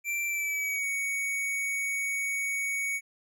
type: tone with pitch glide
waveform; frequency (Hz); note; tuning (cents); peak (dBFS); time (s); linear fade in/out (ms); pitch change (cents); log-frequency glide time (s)
square; 2349 to 2235; D7 to C#7; 0 to +14; -29; 0.04-3.01; 50; -86; 0.27-0.88
effects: none